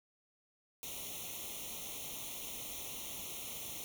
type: noise with comb filter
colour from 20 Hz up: white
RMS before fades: -44 dBFS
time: 0.83-3.84 s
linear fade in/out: 0 ms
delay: 0.31 ms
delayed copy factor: +0.95
effects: none